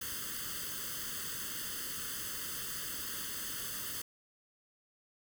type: noise with comb filter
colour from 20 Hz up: white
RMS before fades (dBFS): -40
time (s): 0.01-4.02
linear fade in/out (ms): 5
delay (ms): 0.63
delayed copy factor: +0.95
effects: none